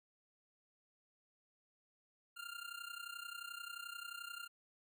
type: tone with amplitude modulation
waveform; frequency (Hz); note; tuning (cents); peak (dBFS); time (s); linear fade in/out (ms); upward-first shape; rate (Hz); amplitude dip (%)
25% pulse; 1396.9; F6; 0; -39; 2.36-4.48; 20; sine; 31.4; 80
effects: none